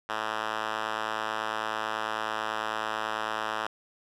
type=tone with band-pass filter; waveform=5% pulse; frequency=109.1 Hz; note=A2; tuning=14 cents flat; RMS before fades=-32 dBFS; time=0.09-3.67 s; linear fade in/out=5 ms; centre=1600 Hz; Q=1; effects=none